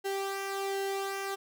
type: tone with flanger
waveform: sawtooth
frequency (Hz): 392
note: G4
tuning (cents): 0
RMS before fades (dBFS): -34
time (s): 0.04-1.36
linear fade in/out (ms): 20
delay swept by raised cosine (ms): 1.7 to 2.31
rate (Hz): 1.3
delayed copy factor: -0.55
effects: none